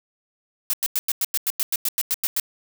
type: noise bursts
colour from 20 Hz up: blue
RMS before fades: -22 dBFS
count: 14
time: 0.7-2.398 s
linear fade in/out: 0 ms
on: 34 ms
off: 94 ms
effects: none